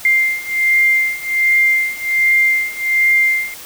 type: beating tone pair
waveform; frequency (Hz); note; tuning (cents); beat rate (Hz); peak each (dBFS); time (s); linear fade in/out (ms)
sine; 2100 / 2101.3; C7 / C7; +6 / +7; 1.3; -16 / -14; 0.05-3.54; 2
effects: white hiss -34 dBFS RMS until 3.65 s